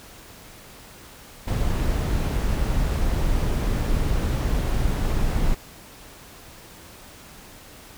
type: noise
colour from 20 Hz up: brown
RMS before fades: -22 dBFS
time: 1.47-5.55 s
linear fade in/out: 10 ms
effects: pink hiss -45 dBFS RMS until 7.97 s